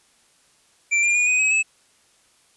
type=tone with pitch steps; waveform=square; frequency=2349 / 2397 / 2446 / 2496 / 2547 / 2599 Hz; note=D7 / D7 / D#7 / D#7 / D#7 / E7; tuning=0 / +35 / -30 / +5 / +40 / -25 cents; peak=-17 dBFS; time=0.91-1.63 s; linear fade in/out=20 ms; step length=120 ms; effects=white hiss -59 dBFS RMS until 2.56 s + resampled to 24000 Hz